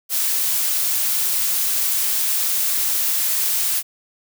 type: noise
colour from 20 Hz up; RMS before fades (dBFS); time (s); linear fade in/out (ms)
blue; -20; 0.09-3.83; 50
effects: none